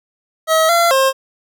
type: tone with pitch steps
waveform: 25% pulse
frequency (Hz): 640 / 683 / 533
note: D#5 / F5 / C5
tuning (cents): +49 / -39 / +32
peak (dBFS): -7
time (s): 0.47-1.13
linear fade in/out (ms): 50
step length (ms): 220
effects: none